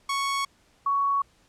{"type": "tone pair in turn", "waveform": ["sawtooth", "sine"], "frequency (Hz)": [1108.7, 1117.1], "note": ["C#6", "C#6"], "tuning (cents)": [0, 13], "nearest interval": "unison", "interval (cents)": 13, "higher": "second", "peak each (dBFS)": -21, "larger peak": "neither", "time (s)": [[0.09, 0.45], [0.86, 1.22]], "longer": "neither", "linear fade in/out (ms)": 5, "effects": ["pink hiss -62 dBFS RMS until 1.48 s", "low-pass 9000 Hz 12 dB/octave"]}